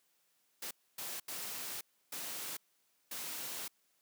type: noise bursts at uneven times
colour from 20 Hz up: white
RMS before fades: -42 dBFS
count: 5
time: 0.62-0.71 / 0.98-1.2 / 1.28-1.81 / 2.12-2.57 / 3.11-3.68 s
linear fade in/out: 5 ms
effects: white hiss -75 dBFS RMS until 4.01 s + high-pass 150 Hz 12 dB/octave